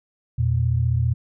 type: tone pair together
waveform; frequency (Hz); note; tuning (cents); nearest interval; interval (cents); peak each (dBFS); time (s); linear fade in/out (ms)
sine; 84.85 / 120; F2 / B2; -49 / -49; tritone; 600; -22 / -19; 0.38-1.14; 10
effects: none